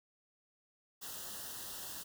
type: band-stop noise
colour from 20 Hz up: white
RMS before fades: -45 dBFS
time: 1.01-2.04 s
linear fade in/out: 20 ms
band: 1900 to 2700 Hz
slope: 96 dB/octave
effects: none